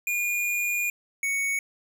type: tone pair in turn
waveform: square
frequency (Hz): 2430 / 2225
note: D#7 / C#7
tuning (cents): -42 / +6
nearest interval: major second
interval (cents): 152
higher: first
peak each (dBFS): -25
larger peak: neither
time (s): 0.07-0.9 / 1.23-1.59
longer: first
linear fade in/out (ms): 2
effects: none